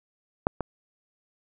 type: clicks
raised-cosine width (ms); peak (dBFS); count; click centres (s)
1; -7 / -14; 2; 0.469 / 0.607
effects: none